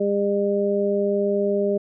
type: harmonic tone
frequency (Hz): 201.6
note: G3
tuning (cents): +49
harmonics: 1 / 2 / 3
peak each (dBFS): -25 / -21 / -24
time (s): 0-1.78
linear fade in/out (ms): 10
effects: none